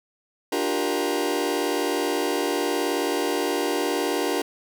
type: chord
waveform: sawtooth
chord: G minor seventh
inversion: second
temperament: just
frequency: 294 / 352.8 / 392 / 470.4 Hz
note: D4 / F4 / G4 / Bb4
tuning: +2 / +18 / 0 / +16 cents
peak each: -24 dBFS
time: 0.52-4.42 s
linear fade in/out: 5 ms
effects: none